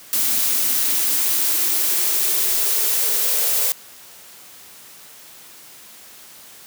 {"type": "noise with high-pass filter sweep", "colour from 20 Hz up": "blue", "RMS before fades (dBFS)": -19, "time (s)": [0.13, 3.72], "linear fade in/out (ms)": 0, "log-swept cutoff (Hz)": [230, 500], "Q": 6.1, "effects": ["white hiss -43 dBFS RMS until 6.66 s", "high-pass 100 Hz 12 dB/octave"]}